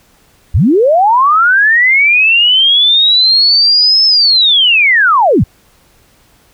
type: linear two-way sweep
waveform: sine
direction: up then down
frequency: 55 to 5274 to 55 Hz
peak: -5 dBFS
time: 0.54-5.44 s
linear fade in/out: 10 ms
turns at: 4.05 s
effects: pink hiss -49 dBFS RMS until 6.53 s